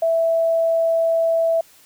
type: tone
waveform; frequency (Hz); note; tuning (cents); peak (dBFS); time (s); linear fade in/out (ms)
sine; 659.3; E5; 0; -15; 0.02-1.61; 5
effects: white hiss -51 dBFS RMS until 1.85 s